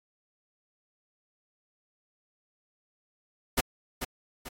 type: noise with echo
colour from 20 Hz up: pink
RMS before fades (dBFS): -25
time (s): 3.57-3.61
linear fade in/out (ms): 10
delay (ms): 440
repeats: 2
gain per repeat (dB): -8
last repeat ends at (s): 4.49
effects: AAC 64 kbps